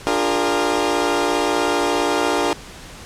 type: chord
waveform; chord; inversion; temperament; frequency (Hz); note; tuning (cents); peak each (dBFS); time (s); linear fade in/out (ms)
20% pulse; Bb dominant seventh; first; equal with one note detuned; 293.7 / 349.2 / 406.1 / 466.2; D4 / F4 / Ab4 / Bb4; 0 / 0 / -39 / 0; -18; 0.07-2.53; 0
effects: pink hiss -38 dBFS RMS until 3.05 s + low-pass 9000 Hz 12 dB/octave